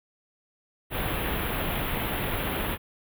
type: band-stop noise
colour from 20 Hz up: pink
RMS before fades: -29 dBFS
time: 0.9-2.78 s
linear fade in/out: 50 ms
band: 3500 to 11000 Hz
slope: 48 dB/octave
effects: none